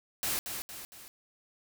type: noise with echo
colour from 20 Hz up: white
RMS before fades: -32 dBFS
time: 0.23-0.39 s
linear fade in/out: 0 ms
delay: 230 ms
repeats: 3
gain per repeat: -6 dB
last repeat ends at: 1.08 s
effects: none